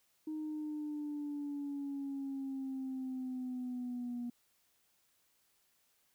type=exponential sweep; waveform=sine; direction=down; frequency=311.1 to 240.1 Hz; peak=-36 dBFS; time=0.27-4.3 s; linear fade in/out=5 ms; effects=tanh soft clip ceiling -34 dBFS + white hiss -74 dBFS RMS until 6.14 s